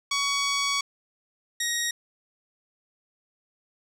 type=tone pair in turn; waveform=10% pulse; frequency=1125 / 1884.4 Hz; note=C#6 / A#6; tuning=+25 / +18 cents; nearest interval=major sixth; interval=893 cents; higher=second; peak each=-15 dBFS; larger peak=neither; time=0.11-0.81 / 1.6-1.91 s; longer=first; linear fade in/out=5 ms; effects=low-pass 9000 Hz 12 dB/octave + 9-bit